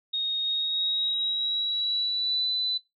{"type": "tone with pitch glide", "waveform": "sine", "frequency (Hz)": [3729, 3997], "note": ["A#7", "B7"], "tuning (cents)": [0, 20], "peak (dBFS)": -24, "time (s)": [0.13, 2.78], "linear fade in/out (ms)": 10, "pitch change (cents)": 120, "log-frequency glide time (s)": [0.42, 2.5], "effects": ["noise-tail reverb RT60 0.2 s tail -18 dB re dry", "MP3 64 kbps"]}